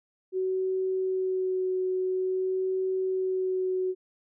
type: tone with vibrato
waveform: sine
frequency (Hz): 373.9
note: F#4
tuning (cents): +18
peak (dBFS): -25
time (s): 0.32-3.95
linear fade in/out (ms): 50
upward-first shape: sine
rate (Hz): 0.49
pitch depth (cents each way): 12
effects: none